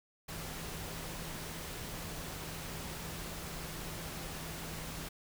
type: tone in noise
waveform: sine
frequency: 162.2 Hz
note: E3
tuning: 28 cents flat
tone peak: -48 dBFS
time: 0.28-5.09 s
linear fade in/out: 10 ms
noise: pink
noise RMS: -43 dBFS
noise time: 0.28-5.09 s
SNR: -8 dB
effects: none